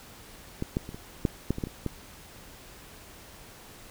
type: clicks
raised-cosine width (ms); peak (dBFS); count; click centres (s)
3; -16 / -13 / -25 / -27 / -10 / -12 / -21 / -16 / -25 / -16; 10; 0.624 / 0.769 / 0.891 / 0.945 / 1.252 / 1.506 / 1.584 / 1.638 / 1.671 / 1.863
effects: pink hiss -49 dBFS RMS until 3.9 s